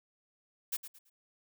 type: noise with echo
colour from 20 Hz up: blue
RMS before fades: -34 dBFS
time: 0.72-0.77 s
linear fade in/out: 10 ms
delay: 110 ms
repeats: 3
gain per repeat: -11 dB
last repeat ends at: 1.1 s
effects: none